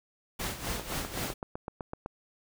pink noise with tremolo, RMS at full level -33 dBFS, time 0.39-1.34 s, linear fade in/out 10 ms, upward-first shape sine, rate 3.9 Hz, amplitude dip 70%
click train, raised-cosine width 1 ms, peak -22 dBFS, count 12, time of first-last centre 0.67-2.061 s, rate 7.91 Hz
effects none

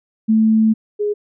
sine tone pair in turn, 220 / 415.3 Hz, A3 / G#4, 0 / 0 cents, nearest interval major seventh, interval 1100 cents, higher second, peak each -10 / -16 dBFS, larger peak first, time 0.28-0.74 / 0.99-1.14 s, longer first, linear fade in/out 20 ms, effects none

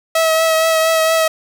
sawtooth tone with vibrato, 645 Hz, E5, 38 cents flat, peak -8 dBFS, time 0.15-1.28 s, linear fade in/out 5 ms, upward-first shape triangle, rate 4.3 Hz, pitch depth 22 cents each way, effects none

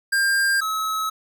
square tone pair in turn, 1599 / 1288.3 Hz, G6 / E6, +34 / -40 cents, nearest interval major third, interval 374 cents, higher first, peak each -18 / -23 dBFS, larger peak first, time 0.12-0.61 / 0.61-1.1 s, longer neither, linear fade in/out 10 ms, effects none

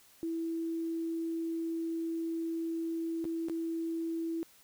sine tone with dropouts, 329.6 Hz, E4, in tune, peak -32 dBFS, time 0.23-4.43 s, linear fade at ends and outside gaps 0 ms, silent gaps 3.243-3.252 / 3.485-3.497 s, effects white hiss -61 dBFS RMS until 4.63 s

